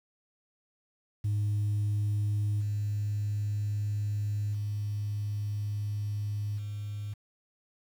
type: tone with level steps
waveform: sine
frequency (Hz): 103.83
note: G#2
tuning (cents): 0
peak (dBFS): -24 / -27 / -29 / -33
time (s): 1.24-7.14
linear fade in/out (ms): 10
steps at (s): 2.6 / 4.53 / 6.57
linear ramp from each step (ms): 20
effects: tanh soft clip ceiling -24 dBFS + 9-bit